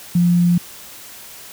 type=tone; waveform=sine; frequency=174.61 Hz; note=F3; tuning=in tune; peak=-11 dBFS; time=0.15-0.58 s; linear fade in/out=5 ms; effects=white hiss -38 dBFS RMS until 1.52 s